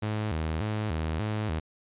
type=tone with vibrato; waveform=sawtooth; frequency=92.1 Hz; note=F#2; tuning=7 cents flat; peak=-24 dBFS; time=0.02-1.6 s; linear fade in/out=10 ms; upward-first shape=square; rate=1.7 Hz; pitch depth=260 cents each way; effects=resampled to 8000 Hz